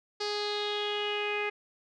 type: tone with low-pass filter sweep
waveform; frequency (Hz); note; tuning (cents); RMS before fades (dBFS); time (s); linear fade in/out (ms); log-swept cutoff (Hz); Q
sawtooth; 415.3; G#4; 0; -32; 0.2-1.5; 10; 4800 to 2300; 5.8
effects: none